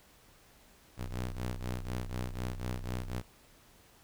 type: ring-modulated tone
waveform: sawtooth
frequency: 61.74 Hz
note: B1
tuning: in tune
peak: -28 dBFS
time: 0.97-3.23 s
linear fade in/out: 50 ms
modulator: 32.9 Hz
effects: pink hiss -61 dBFS RMS until 4.03 s